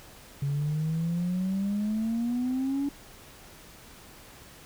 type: exponential sweep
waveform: sine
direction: up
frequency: 138.59 to 285.3 Hz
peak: -24 dBFS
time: 0.42-2.89 s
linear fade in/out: 5 ms
effects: tanh soft clip ceiling -23 dBFS + pink hiss -50 dBFS RMS until 4.65 s